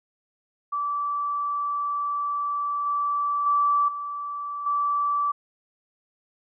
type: tone with level steps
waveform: sine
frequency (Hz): 1159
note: D6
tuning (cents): -23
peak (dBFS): -24 / -22 / -18 / -29 / -21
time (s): 0.72-5.32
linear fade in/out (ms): 10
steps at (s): 2.86 / 3.46 / 3.88 / 4.66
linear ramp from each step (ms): 5
effects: none